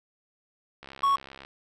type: click train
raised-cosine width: 0.3 ms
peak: -27 dBFS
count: 43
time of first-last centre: 0.83-1.449 s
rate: 67.8 Hz
type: tone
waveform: triangle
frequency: 1108.7 Hz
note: C#6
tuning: in tune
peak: -18 dBFS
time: 1.03-1.16 s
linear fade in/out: 5 ms
effects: none